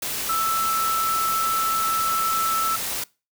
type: tone in noise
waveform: sine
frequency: 1319 Hz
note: E6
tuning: 1 cent sharp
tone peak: -21 dBFS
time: 0.29-2.76 s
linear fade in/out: 5 ms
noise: white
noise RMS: -28 dBFS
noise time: 0.02-3.04 s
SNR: +4 dB
effects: noise-tail reverb RT60 0.3 s tail -23 dB re dry